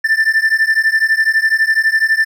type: beating tone pair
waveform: triangle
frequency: 1769 / 1781 Hz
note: A6 / A6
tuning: +9 / +21 cents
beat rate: 12 Hz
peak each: -12 dBFS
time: 0.04-2.25 s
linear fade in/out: 10 ms
effects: none